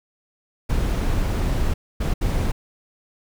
brown noise bursts at uneven times, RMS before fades -21 dBFS, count 3, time 0.69-1.74 / 2-2.14 / 2.21-2.52 s, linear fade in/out 10 ms, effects none

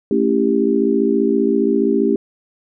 sine chord, A dominant seventh, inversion none, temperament just, 220 / 275 / 330 / 396 Hz, A3 / C#4 / E4 / G4, 0 / -14 / +2 / +18 cents, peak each -19 / -18 / -21 / -17 dBFS, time 0.11-2.16 s, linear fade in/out 2 ms, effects none

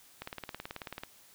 click train, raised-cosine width 0.3 ms, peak -23 dBFS, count 16, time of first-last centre 0.22-1.035 s, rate 18.4 Hz, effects white hiss -59 dBFS RMS until 1.34 s

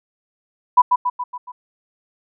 sine tone with echo, 989 Hz, B5, 2 cents sharp, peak -6 dBFS, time 0.77-0.82 s, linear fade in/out 10 ms, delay 140 ms, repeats 5, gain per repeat -5 dB, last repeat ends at 1.52 s, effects none

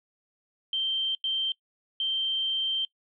sine tone bursts at uneven times, 3136 Hz, G7, in tune, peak -25 dBFS, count 3, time 0.73-1.15 / 1.24-1.52 / 2-2.85 s, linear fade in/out 2 ms, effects noise-tail reverb RT60 0.1 s tail -22 dB re dry

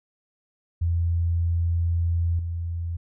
sine tone with level steps, 84.8 Hz, E2, 50 cents sharp, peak -20 / -26 dBFS, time 0.81-2.97 s, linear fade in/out 10 ms, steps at 2.39 s, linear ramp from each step 2 ms, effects none

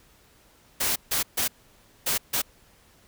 white noise bursts at uneven times, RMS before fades -25 dBFS, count 5, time 0.8-0.96 / 1.11-1.23 / 1.37-1.48 / 2.06-2.18 / 2.33-2.42 s, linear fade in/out 10 ms, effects pink hiss -58 dBFS RMS until 3.07 s

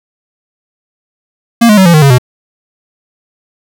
square tone with pitch steps, 233.3 / 210.3 / 189.5 / 170.79 / 153.92 / 138.72 / 125.02 Hz, A#3 / G#3 / F#3 / F3 / D#3 / C#3 / B2, +2 / +22 / +42 / -38 / -18 / +2 / +22 cents, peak -3 dBFS, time 1.61-2.184 s, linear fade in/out 10 ms, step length 82 ms, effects none

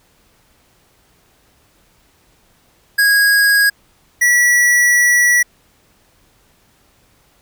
square tone pair in turn, 1647 / 1943.3 Hz, G#6 / B6, -15 / -28 cents, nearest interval minor third, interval 287 cents, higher second, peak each -10 dBFS, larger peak neither, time 2.98-3.7 / 4.21-5.43 s, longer second, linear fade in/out 10 ms, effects pink hiss -55 dBFS RMS until 7.41 s

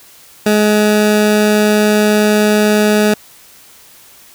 20% pulse tone, 210.9 Hz, G#3, 27 cents sharp, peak -4 dBFS, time 0.46-3.14 s, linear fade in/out 5 ms, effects white hiss -42 dBFS RMS until 4.34 s

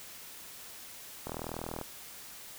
click train, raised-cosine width 1 ms, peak -23 dBFS, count 23, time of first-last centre 1.27-1.813 s, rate 40.5 Hz, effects white hiss -48 dBFS RMS until 2.58 s

